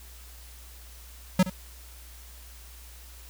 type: tone with echo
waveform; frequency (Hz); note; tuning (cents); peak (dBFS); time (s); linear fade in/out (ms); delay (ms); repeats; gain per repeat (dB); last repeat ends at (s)
square; 185; F#3; 0; -17; 1.39-1.43; 5; 69; 1; -14; 1.499
effects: added 60 Hz sine -46 dBFS peak until 3.29 s + white hiss -51 dBFS RMS until 3.29 s